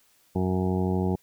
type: harmonic tone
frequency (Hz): 92.5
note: F#2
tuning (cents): 0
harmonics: 1 / 2 / 3 / 4 / 5 / 7 / 8 / 9 / 10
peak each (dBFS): -28 / -26 / -34 / -30 / -35 / -40 / -41 / -37 / -48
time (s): 0.35-1.16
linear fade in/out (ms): 10
effects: white hiss -63 dBFS RMS until 1.22 s